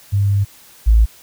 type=tone pair in turn; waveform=sine; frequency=100 / 55.29 Hz; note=G2 / A1; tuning=+35 / +9 cents; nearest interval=minor seventh; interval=1026 cents; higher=first; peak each=-12 / -7 dBFS; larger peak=second; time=0.12-0.45 / 0.86-1.06 s; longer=first; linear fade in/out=20 ms; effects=white hiss -45 dBFS RMS until 1.22 s